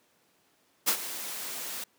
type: noise with ADSR envelope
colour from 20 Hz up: white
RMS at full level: -23 dBFS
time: 0.86-1.84 s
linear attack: 26 ms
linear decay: 75 ms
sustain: -14 dB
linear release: 4 ms
effects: pink hiss -67 dBFS RMS until 1.98 s + high-pass 200 Hz 12 dB/octave